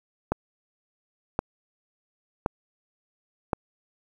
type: click train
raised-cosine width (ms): 1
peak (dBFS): -9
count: 4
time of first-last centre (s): 0.32-3.532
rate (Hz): 0.934
effects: 8-bit